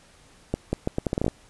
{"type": "accelerating click train", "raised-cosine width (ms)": 2, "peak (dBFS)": -10, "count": 11, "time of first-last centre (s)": [0.54, 1.281], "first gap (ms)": 190, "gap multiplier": 0.76, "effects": ["pink hiss -55 dBFS RMS until 1.49 s", "resampled to 24000 Hz"]}